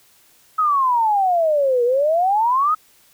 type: exponential two-way sweep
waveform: sine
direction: down then up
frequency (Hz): 1291 to 471.2 to 1291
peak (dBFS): -14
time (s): 0.58-2.75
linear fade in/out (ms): 10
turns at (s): 1.84
effects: white hiss -54 dBFS RMS until 3.13 s